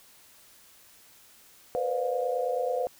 sine tone cluster, 477.8 / 507 / 586 / 709 Hz, A#4 / B4 / D5 / F5, +43 / +45 / -4 / +26 cents, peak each -35 / -28 / -35 / -32 dBFS, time 1.75-2.87 s, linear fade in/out 0 ms, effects white hiss -56 dBFS RMS until 2.99 s

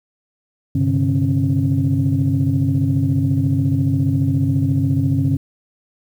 sine tone cluster, 99.6 / 131.6 / 146 / 272 Hz, G2 / C3 / D3 / C#4, +28 / +10 / -10 / -33 cents, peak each -19 dBFS, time 0.75-5.37 s, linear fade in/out 5 ms, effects tanh soft clip ceiling -7 dBFS + 8-bit

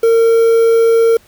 triangle tone with quantisation, 457.4 Hz, A#4, 33 cents flat, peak -5 dBFS, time 0.03-1.17 s, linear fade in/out 5 ms, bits 5, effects pink hiss -48 dBFS RMS until 1.27 s

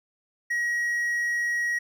triangle tone, 1902 Hz, A#6, 34 cents sharp, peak -22 dBFS, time 0.5-1.79 s, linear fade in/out 10 ms, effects none

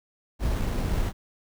brown noise with sample-and-hold, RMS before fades -26 dBFS, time 0.39-1.13 s, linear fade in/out 50 ms, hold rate 4900 Hz, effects none

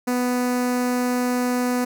sawtooth tone with notch filter, 247.7 Hz, B3, 5 cents sharp, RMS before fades -22 dBFS, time 0.07-1.85 s, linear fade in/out 10 ms, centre 3300 Hz, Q 1.3, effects none

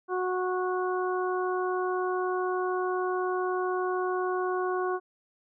harmonic tone, 367.2 Hz, F#4, 13 cents flat, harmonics 1 / 2 / 3 / 4, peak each -28 / -34 / -33 / -38 dBFS, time 0.08-5 s, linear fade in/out 50 ms, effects none

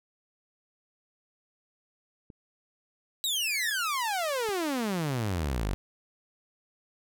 clicks, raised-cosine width 3 ms, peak -34 dBFS, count 2, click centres 2.302 / 4.489 s
sawtooth exponential sweep, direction down, 3951 to 44.39 Hz, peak -24 dBFS, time 3.24-5.74 s, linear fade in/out 0 ms
square tone with exponential growth, 1717 Hz, A6, 43 cents flat, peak -31 dBFS, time 3.31-3.71 s, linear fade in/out 1 ms, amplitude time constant 85 ms
effects none

